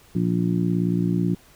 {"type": "harmonic tone", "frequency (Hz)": 58.27, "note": "A#1", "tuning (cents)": 0, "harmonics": [2, 3, 4, 5, 6], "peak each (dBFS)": [-27, -21, -32, -27, -30], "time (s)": [0.15, 1.35], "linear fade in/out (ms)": 5, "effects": ["pink hiss -53 dBFS RMS until 1.55 s"]}